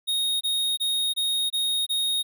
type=tone bursts; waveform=square; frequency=3729 Hz; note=A#7; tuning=in tune; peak=-23 dBFS; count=6; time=0.07-2.23 s; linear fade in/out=20 ms; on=340 ms; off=24 ms; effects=none